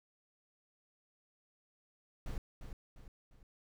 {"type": "noise with echo", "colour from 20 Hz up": "brown", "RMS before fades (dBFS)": -39, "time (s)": [2.26, 2.38], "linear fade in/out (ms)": 2, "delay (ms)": 350, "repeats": 3, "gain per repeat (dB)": -7, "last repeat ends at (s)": 3.43, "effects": []}